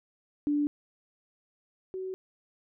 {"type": "tone pair in turn", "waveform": "sine", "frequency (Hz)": [292.6, 375.8], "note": ["D4", "F#4"], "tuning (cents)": [-6, 27], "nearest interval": "major third", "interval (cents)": 433, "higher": "second", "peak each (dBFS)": [-24, -33], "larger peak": "first", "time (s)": [[0.47, 0.67], [1.94, 2.14]], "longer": "neither", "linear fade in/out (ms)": 0, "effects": []}